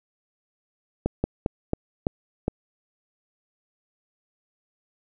slowing click train, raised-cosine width 2 ms, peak -9 dBFS, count 6, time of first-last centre 1.06-2.481 s, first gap 180 ms, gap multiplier 1.23, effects none

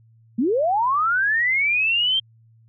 sine linear sweep, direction up, 206.5 to 3184 Hz, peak -17 dBFS, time 0.38-2.2 s, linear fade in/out 10 ms, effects added 113 Hz sine -51 dBFS peak until 2.68 s

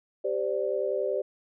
sine chord, G suspended fourth, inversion none, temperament equal with one note detuned, 392 / 516.6 / 587.3 Hz, G4 / C5 / D5, 0 / -22 / 0 cents, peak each -30 dBFS, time 0.24-1.22 s, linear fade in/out 10 ms, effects none

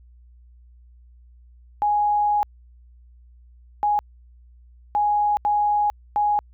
sine tone bursts at uneven times, 830.6 Hz, G#5, in tune, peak -17 dBFS, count 5, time 1.82-2.43 / 3.83-3.99 / 4.95-5.37 / 5.45-5.9 / 6.16-6.39 s, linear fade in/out 0 ms, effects added 60 Hz sine -47 dBFS peak until 6.53 s

